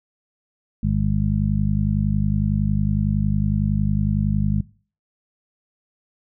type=harmonic tone; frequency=50.9 Hz; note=G#1; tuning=34 cents flat; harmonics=1 / 2 / 3 / 4; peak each=-23 / -23 / -23 / -23 dBFS; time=0.83-4.61 s; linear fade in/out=5 ms; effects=noise-tail reverb RT60 0.4 s tail -21 dB re dry